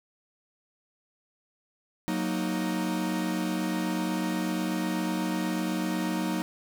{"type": "chord", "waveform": "45% pulse", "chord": "D# minor", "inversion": "first", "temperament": "equal", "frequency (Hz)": [185, 233.1, 311.1], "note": ["F#3", "A#3", "D#4"], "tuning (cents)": [0, 0, 0], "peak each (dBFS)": [-31, -33, -31], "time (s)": [2.08, 6.42], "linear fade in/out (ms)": 0, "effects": []}